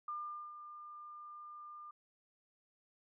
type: tone with ADSR envelope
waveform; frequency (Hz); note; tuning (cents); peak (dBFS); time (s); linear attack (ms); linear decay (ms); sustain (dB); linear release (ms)
sine; 1201; D6; +38; -38; 0.08-1.91; 4; 440; -10; 5
effects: none